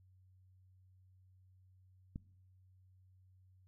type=click; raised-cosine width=5 ms; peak=-30 dBFS; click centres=2.159 s; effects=noise-tail reverb RT60 0.7 s tail -22 dB re dry + added 93 Hz sine -63 dBFS peak until 3.67 s